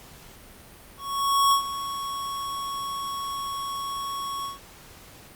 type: tone with ADSR envelope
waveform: square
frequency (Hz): 1108.7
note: C#6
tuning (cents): 0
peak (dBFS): -17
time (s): 0.97-4.59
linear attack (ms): 550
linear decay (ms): 100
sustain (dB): -13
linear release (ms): 140
effects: pink hiss -48 dBFS RMS until 5.35 s + Opus 48 kbps